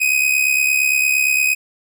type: tone with amplitude modulation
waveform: 45% pulse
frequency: 2511 Hz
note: D#7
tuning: 15 cents sharp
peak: -11 dBFS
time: 0-1.55 s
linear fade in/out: 20 ms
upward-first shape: sine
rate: 68.7 Hz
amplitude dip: 65%
effects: none